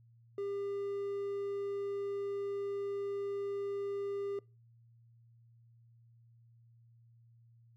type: tone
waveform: triangle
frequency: 400 Hz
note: G4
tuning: 35 cents sharp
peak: -33 dBFS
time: 0.38-4.39 s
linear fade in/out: 2 ms
effects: noise-tail reverb RT60 0.3 s tail -24 dB re dry + added 116 Hz sine -60 dBFS peak until 7.76 s